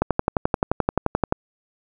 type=click train; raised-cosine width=1 ms; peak=-4 dBFS; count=16; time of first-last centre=0.02-1.324 s; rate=11.5 Hz; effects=none